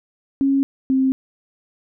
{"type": "tone pair in turn", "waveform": "sine", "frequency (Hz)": [273.8, 264.1], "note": ["C#4", "C4"], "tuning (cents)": [-21, 16], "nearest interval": "minor second", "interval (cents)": 63, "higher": "first", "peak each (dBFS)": -14, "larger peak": "neither", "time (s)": [[0.41, 0.63], [0.9, 1.12]], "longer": "neither", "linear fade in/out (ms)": 0, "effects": []}